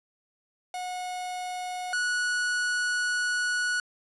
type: tone pair in turn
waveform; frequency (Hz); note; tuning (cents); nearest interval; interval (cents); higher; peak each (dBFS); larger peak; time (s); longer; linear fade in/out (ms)
45% pulse; 728 / 1467.8; F#5 / F#6; -28 / -14; octave; 1214; second; -32 / -25; second; 0.74-1.93 / 1.93-3.8; second; 2
effects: resampled to 24000 Hz + 9-bit